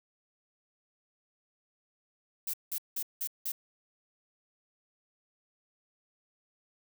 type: noise bursts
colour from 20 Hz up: violet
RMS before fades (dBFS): -34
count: 5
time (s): 2.47-3.52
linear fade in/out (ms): 5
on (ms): 66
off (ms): 180
effects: none